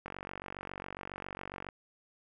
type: click train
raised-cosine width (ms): 0.5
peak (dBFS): -25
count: 78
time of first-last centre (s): 0.06-1.688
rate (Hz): 47.3
effects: none